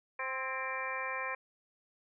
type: harmonic tone with a mistuned harmonic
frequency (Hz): 261.6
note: C4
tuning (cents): 0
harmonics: 2 / 3 / 4 / 5 / 6 / 7 / 8 / 9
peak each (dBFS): -43 / -47 / -39 / -48 / -45 / -41 / -50 / -40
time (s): 0.19-1.35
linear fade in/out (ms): 5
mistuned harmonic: 6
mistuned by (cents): +48
effects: none